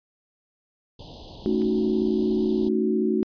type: band-stop noise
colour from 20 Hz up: pink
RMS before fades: -41 dBFS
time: 0.99-2.69 s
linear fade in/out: 5 ms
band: 970 to 2900 Hz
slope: 96 dB/octave
type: chord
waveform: sine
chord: D# half-diminished seventh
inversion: second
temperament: equal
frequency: 220 / 277.2 / 311.1 / 370 Hz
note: A3 / C#4 / D#4 / F#4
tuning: 0 / 0 / 0 / 0 cents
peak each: -24 / -30 / -27 / -24 dBFS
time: 1.46-3.23 s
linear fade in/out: 0 ms
type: clicks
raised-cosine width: 0.2 ms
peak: -32 / -30 dBFS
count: 2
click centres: 1.616 / 1.62 s
effects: resampled to 11025 Hz